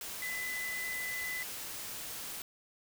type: tone in noise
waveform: sine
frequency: 2006 Hz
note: B6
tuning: 26 cents sharp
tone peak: -36 dBFS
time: 0.22-1.43 s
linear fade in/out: 2 ms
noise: white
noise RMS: -42 dBFS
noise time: 0.01-2.42 s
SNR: +3 dB
effects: none